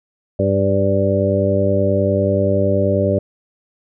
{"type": "harmonic tone with a mistuned harmonic", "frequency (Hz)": 98.9, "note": "G2", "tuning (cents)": 16, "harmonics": [1, 2, 3, 4, 5, 6], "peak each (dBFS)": [-19, -21, -24, -22, -22, -18], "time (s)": [0.39, 3.19], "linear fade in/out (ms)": 5, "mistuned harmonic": 6, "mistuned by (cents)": -25, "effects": []}